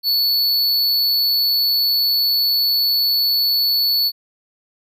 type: tone with amplitude modulation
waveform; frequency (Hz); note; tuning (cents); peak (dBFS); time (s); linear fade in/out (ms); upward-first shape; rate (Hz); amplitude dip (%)
square; 4435; C#8; 0; -14; 0.03-4.12; 50; sine; 286; 25
effects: none